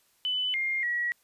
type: tone with pitch steps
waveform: sine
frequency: 3003 / 2119 / 1920 Hz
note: F#7 / C7 / B6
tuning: +25 / +21 / -49 cents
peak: -26 dBFS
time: 0.25-1.12 s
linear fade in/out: 0 ms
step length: 290 ms
effects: white hiss -67 dBFS RMS until 1.23 s + resampled to 32000 Hz